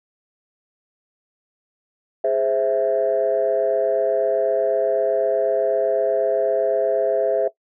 sine chord, Ab augmented, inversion none, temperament equal, 415.3 / 523.3 / 659.3 Hz, Ab4 / C5 / E5, 0 / 0 / 0 cents, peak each -22 / -21 / -18 dBFS, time 2.24-7.48 s, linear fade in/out 5 ms, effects noise-tail reverb RT60 0.1 s tail -17 dB re dry + tanh soft clip ceiling -10 dBFS

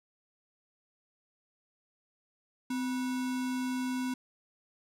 sine tone with sample-and-hold, 255.7 Hz, C4, 40 cents flat, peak -30 dBFS, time 2.7-4.14 s, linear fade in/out 5 ms, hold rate 1225 Hz, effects low-pass 12000 Hz 12 dB/octave

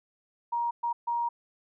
sine tone bursts at uneven times, 944 Hz, A#5, 22 cents sharp, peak -26 dBFS, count 3, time 0.52-0.71 / 0.83-0.93 / 1.07-1.29 s, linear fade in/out 10 ms, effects none

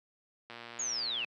click train, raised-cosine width 0.3 ms, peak -29 dBFS, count 89, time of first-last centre 0.5-1.246 s, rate 118 Hz
sine linear sweep, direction down, 6860 to 2489 Hz, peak -32 dBFS, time 0.79-1.25 s, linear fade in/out 5 ms
effects high-pass 150 Hz 12 dB/octave

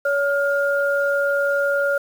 sine tone pair together, 565 / 1413.5 Hz, C#5 / F6, +33 / +20 cents, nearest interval octave + major third, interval 1587 cents, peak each -19 / -21 dBFS, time 0.05-1.98 s, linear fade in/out 5 ms, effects 7-bit

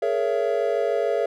triangle chord, A# half-diminished seventh, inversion third, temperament just, 419.5 / 466.2 / 559.4 / 671.3 Hz, G#4 / A#4 / C#5 / E5, +17 / 0 / +16 / +31 cents, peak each -24 dBFS, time 0.02-1.26 s, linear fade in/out 5 ms, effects none

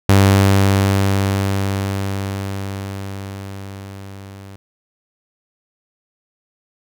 sawtooth tone with level ramp, 98 Hz, G2, in tune, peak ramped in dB -4 to -31 dBFS, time 0.09-4.56 s, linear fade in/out 0 ms, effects none

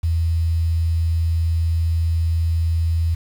sine tone with quantisation, 82.6 Hz, E2, 4 cents sharp, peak -16 dBFS, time 0.03-3.15 s, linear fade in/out 10 ms, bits 7, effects none

